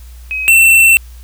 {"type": "tone pair in turn", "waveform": ["sine", "square"], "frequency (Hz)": [2538, 2689], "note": ["D#7", "E7"], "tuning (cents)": [34, 34], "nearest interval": "minor second", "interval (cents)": 100, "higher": "second", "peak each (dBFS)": [-16, -5], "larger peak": "second", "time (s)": [[0.31, 0.48], [0.48, 0.97]], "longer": "second", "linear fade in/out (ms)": 0, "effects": ["added 60 Hz sine -31 dBFS peak until 1.23 s", "white hiss -46 dBFS RMS until 1.23 s"]}